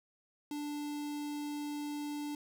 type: tone with notch filter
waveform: square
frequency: 293.7 Hz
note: D4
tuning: in tune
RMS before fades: -39 dBFS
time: 0.51-2.35 s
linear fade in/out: 2 ms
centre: 1600 Hz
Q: 1.4
effects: none